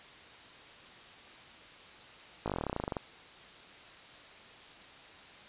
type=slowing click train; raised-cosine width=1 ms; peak=-19 dBFS; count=18; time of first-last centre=2.46-2.968 s; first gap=18 ms; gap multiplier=1.06; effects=white hiss -52 dBFS RMS until 5.48 s + resampled to 8000 Hz